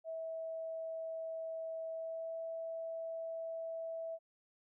sine tone with pitch glide, 650 to 655.7 Hz, E5 to E5, -24 to -9 cents, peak -39 dBFS, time 0.04-4.19 s, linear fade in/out 50 ms, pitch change +15 cents, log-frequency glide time 1.9-2.36 s, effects none

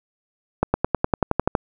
accelerating click train, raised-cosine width 1 ms, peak -3 dBFS, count 11, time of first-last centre 0.63-1.552 s, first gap 110 ms, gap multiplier 0.96, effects none

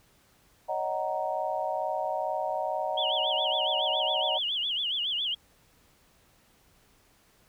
sine chord, D# minor seventh, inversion third, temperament just, 560 / 622.3 / 746.7 / 933.4 Hz, C#5 / D#5 / F#5 / A#5, +18 / 0 / +16 / +2 cents, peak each -36 / -32 / -32 / -34 dBFS, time 0.68-4.39 s, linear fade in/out 20 ms
sine tone with vibrato, 3136 Hz, G7, in tune, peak -27 dBFS, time 2.97-5.35 s, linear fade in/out 10 ms, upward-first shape sine, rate 7.2 Hz, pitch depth 180 cents each way
effects pink hiss -63 dBFS RMS until 7.48 s

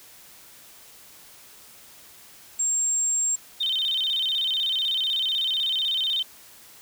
sine tone, 7459 Hz, A#8, in tune, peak -21 dBFS, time 2.59-3.36 s, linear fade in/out 10 ms
sine tone with vibrato, 3365 Hz, G#7, 22 cents sharp, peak -22 dBFS, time 3.6-6.23 s, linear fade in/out 10 ms, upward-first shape square, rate 16 Hz, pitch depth 150 cents each way
effects white hiss -49 dBFS RMS until 6.81 s

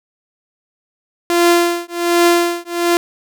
sawtooth tone with tremolo, 344.9 Hz, F4, 22 cents flat, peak -4 dBFS, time 1.3-2.97 s, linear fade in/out 0 ms, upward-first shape triangle, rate 1.3 Hz, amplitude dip 100%, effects none

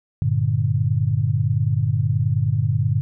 sine chord, G minor, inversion none, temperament equal, 98 / 116.54 / 146.83 Hz, G2 / Bb2 / D3, 0 / 0 / 0 cents, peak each -22 / -20 / -22 dBFS, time 0.22-3.01 s, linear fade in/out 0 ms, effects none

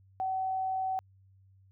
sine tone, 758 Hz, F#5, 42 cents sharp, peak -29 dBFS, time 0.2-0.99 s, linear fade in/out 0 ms, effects added 96 Hz sine -58 dBFS peak until 1.71 s

